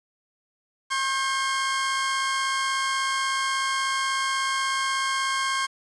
sawtooth tone pair together, 1076.8 / 1587 Hz, C6 / G6, +49 / +21 cents, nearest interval perfect fifth, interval 672 cents, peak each -21 / -25 dBFS, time 0.9-5.67 s, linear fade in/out 20 ms, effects resampled to 22050 Hz + 8-bit

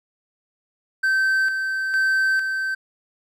triangle tone with tremolo, 1549 Hz, G6, 21 cents flat, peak -15 dBFS, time 1.03-2.75 s, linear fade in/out 10 ms, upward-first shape square, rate 1.1 Hz, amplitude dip 45%, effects none

